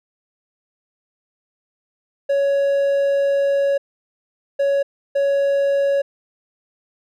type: tone bursts at uneven times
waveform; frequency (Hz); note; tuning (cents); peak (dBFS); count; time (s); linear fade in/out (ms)
triangle; 558; C#5; +11; -13; 3; 2.29-3.78 / 4.59-4.83 / 5.15-6.02; 10
effects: none